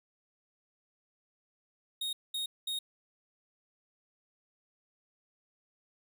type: tone bursts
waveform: 45% pulse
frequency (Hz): 3729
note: A#7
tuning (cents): 0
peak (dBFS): -33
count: 3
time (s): 2.01-2.79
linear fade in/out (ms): 5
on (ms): 120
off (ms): 210
effects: none